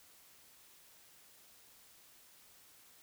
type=silence; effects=white hiss -62 dBFS RMS until 3.02 s